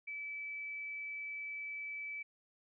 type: tone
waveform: sine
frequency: 2305 Hz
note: D7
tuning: 33 cents flat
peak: -40 dBFS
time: 0.07-2.23 s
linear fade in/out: 10 ms
effects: none